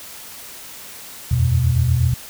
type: chord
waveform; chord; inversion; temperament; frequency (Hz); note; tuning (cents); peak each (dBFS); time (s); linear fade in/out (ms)
sine; E suspended second; none; equal with one note detuned; 82.41 / 90.6 / 123.47; E2 / F#2 / B2; 0 / -36 / 0; -19 / -21 / -16; 1.31-2.14; 5
effects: white hiss -37 dBFS RMS until 2.29 s